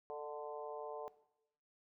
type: harmonic tone with a mistuned harmonic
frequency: 147.5 Hz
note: D3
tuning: 8 cents sharp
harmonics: 3 / 4 / 5 / 6 / 7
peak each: -45 / -48 / -49 / -52 / -53 dBFS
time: 0.1-1.08 s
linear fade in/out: 0 ms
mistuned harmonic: 4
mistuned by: +25 cents
effects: noise-tail reverb RT60 0.8 s tail -17 dB re dry